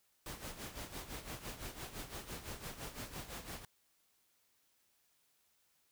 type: noise with tremolo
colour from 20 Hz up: pink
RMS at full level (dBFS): -44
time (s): 0.26-3.65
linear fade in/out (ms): 2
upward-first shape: sine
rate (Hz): 5.9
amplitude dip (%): 70
effects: white hiss -75 dBFS RMS until 5.91 s